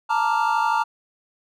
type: chord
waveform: triangle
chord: Bb major seventh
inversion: third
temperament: equal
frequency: 880 / 932.3 / 1174.7 / 1396.9 Hz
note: A5 / Bb5 / D6 / F6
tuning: 0 / 0 / 0 / 0 cents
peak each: -21 / -20 / -25 / -25 dBFS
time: 0.09-0.84 s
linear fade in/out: 20 ms
effects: none